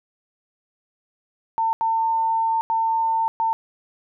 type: tone bursts at uneven times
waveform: sine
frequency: 901 Hz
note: A5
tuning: 41 cents sharp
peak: -18 dBFS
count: 4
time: 1.58-1.73 / 1.81-2.61 / 2.7-3.28 / 3.4-3.53 s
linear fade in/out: 0 ms
effects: none